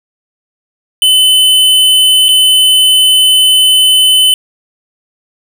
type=tone with dropouts; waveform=square; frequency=3030 Hz; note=F#7; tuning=40 cents sharp; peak=-5 dBFS; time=1.02-4.34 s; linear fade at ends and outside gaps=1 ms; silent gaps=2.284-2.289 s; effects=none